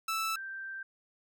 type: tone pair in turn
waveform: sawtooth / sine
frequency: 1318.5 / 1568 Hz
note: E6 / G6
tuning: 0 / 0 cents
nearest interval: minor third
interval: 300 cents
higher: second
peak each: -27 / -38 dBFS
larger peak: first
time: 0.08-0.36 / 0.36-0.83 s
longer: second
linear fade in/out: 5 ms
effects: none